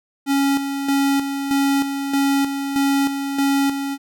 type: tone with tremolo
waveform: square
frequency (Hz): 277.2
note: C#4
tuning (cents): 0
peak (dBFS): -16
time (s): 0.26-3.98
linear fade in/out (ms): 50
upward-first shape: square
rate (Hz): 1.6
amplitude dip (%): 55
effects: none